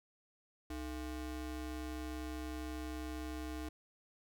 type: ring-modulated tone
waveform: square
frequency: 187.3 Hz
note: F#3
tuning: 21 cents sharp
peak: -38 dBFS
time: 0.7-3.69 s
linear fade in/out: 5 ms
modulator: 121 Hz
effects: none